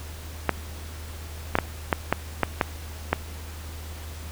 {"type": "clicks", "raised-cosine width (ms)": 0.5, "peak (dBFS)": -4, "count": 8, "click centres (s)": [0.493, 1.554, 1.587, 1.928, 2.126, 2.433, 2.612, 3.13], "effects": ["added 78 Hz sine -36 dBFS peak until 4.31 s", "pink hiss -43 dBFS RMS until 4.31 s"]}